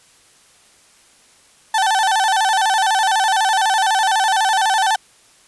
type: tone with vibrato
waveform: 35% pulse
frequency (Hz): 821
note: G#5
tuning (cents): -20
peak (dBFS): -12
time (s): 1.74-4.96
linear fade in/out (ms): 5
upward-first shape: square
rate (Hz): 12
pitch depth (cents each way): 120
effects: white hiss -51 dBFS RMS until 5.47 s + resampled to 24000 Hz